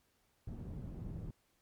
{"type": "low-pass noise", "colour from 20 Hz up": "white", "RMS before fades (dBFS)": -44, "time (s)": [0.47, 1.31], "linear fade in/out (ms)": 5, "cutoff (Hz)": 140, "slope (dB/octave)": 12, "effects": ["pink hiss -75 dBFS RMS until 1.61 s", "MP3 96 kbps"]}